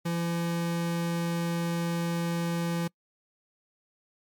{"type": "tone pair together", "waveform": "square", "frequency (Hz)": [169.76, 336.2], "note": ["F3", "E4"], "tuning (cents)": [-49, 34], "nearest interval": "octave", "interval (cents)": 1183, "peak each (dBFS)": [-28, -38], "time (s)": [0.05, 2.88], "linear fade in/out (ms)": 10, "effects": ["noise-tail reverb RT60 0.1 s tail -26 dB re dry", "MP3 96 kbps"]}